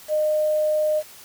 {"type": "tone with quantisation", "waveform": "sine", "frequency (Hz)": 612, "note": "D#5", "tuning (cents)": -29, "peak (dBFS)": -18, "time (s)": [0.08, 1.03], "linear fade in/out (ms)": 50, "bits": 7, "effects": ["white hiss -45 dBFS RMS until 1.24 s"]}